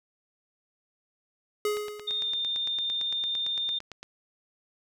square tone with exponential decay, 418.8 Hz, G#4, 15 cents sharp, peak -24 dBFS, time 1.65-2.44 s, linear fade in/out 2 ms, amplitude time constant 170 ms
click train, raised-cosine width 0.2 ms, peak -23 dBFS, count 21, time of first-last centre 1.77-4.03 s, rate 8.85 Hz
sine tone with pitch glide, 3656 to 3618 Hz, A#7 to A7, -34 to +48 cents, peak -27 dBFS, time 2.07-3.79 s, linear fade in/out 10 ms, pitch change -18 cents, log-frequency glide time 2.19-2.25 s
effects none

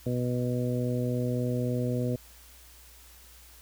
harmonic tone, 123.47 Hz, B2, in tune, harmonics 1 / 2 / 3 / 4 / 5, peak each -29 / -31 / -37 / -34 / -39 dBFS, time 0.06-2.16 s, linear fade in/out 5 ms, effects added 60 Hz sine -54 dBFS peak until 3.61 s + white hiss -54 dBFS RMS until 3.61 s

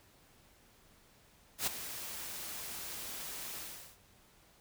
white noise with ADSR envelope, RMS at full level -31 dBFS, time 1.58-3.98 s, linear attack 91 ms, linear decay 10 ms, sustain -12 dB, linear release 420 ms, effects pink hiss -64 dBFS RMS until 4.6 s

